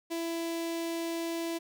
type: tone with notch filter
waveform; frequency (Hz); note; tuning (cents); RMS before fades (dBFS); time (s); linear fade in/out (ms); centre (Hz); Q
sawtooth; 333.3; E4; +19; -34; 0.1-1.59; 20; 1400; 1.6
effects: none